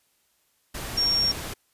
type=tone in noise; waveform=sine; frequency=5540 Hz; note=F8; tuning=15 cents flat; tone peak=-20 dBFS; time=0.97-1.32 s; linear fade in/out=10 ms; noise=pink; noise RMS=-34 dBFS; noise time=0.74-1.54 s; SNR=+11 dB; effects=white hiss -68 dBFS RMS until 1.73 s + resampled to 32000 Hz